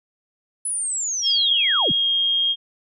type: linear sweep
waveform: sine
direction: down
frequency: 10220 to 79.6 Hz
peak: -22 dBFS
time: 0.65-1.92 s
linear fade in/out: 5 ms
type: tone with pitch glide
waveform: sine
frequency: 3265 to 3239 Hz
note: G#7 to G#7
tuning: -30 to -44 cents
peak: -17 dBFS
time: 1.22-2.56 s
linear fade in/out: 50 ms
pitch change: -14 cents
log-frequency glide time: 1.95-2.06 s
effects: none